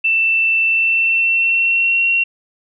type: tone with pitch glide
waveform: sine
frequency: 2669 to 2736 Hz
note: E7 to F7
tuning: +21 to -36 cents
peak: -12 dBFS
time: 0.04-2.24 s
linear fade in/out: 10 ms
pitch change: +43 cents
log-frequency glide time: 0.66-2.06 s
effects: none